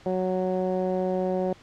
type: tone with low-pass filter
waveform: 15% pulse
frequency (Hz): 185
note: F#3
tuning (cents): 0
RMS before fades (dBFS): -26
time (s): 0.06-1.53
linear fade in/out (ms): 2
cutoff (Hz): 630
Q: 1.6
effects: pink hiss -52 dBFS RMS until 1.62 s + low-pass 5000 Hz 12 dB/octave